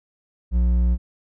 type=tone with hard clipping; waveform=sine; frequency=60 Hz; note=B1; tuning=49 cents flat; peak=-17 dBFS; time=0.51-0.98 s; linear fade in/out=50 ms; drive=6 dB; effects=none